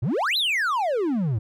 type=exponential two-way sweep; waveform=triangle; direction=up then down; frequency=99.8 to 4186 to 99.8 Hz; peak=-19 dBFS; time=0.02-1.39 s; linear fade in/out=10 ms; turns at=0.37 s; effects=none